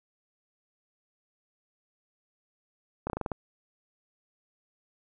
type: slowing click train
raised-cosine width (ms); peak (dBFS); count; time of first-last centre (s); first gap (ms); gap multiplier
1; -17; 7; 3.07-3.318; 29; 1.14
effects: none